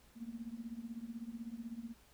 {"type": "tone with tremolo", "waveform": "sine", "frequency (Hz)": 231.2, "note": "A#3", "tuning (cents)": -14, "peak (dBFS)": -38, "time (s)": [0.15, 1.95], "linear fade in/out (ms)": 50, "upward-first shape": "triangle", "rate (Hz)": 16, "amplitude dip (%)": 95, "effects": ["added 60 Hz sine -69 dBFS peak until 2.13 s", "pink hiss -66 dBFS RMS until 2.13 s"]}